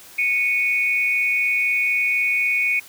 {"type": "tone pair together", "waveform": "sine", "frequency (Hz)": [2217, 2473], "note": ["C#7", "D#7"], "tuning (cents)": [0, -11], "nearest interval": "major second", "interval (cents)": 189, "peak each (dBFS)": -20, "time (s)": [0.18, 2.8], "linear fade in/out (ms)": 10, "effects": ["white hiss -44 dBFS RMS until 2.88 s", "high-pass 60 Hz 12 dB/octave"]}